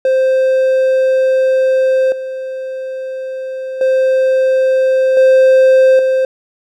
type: tone with level steps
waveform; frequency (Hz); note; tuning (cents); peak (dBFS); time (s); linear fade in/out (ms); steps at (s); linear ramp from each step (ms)
triangle; 523.3; C5; 0; -7 / -18 / -7 / -3 / -8; 0.05-6.25; 2; 2.12 / 3.81 / 5.17 / 5.99; 2
effects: none